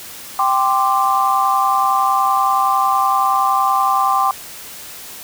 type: chord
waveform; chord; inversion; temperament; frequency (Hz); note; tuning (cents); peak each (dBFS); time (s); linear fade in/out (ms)
sine; G suspended fourth; none; just; 784 / 1045.3 / 1176; G5 / C6 / D6; 0 / -2 / +2; -17; 0.39-4.31; 2
effects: white hiss -34 dBFS RMS until 5.23 s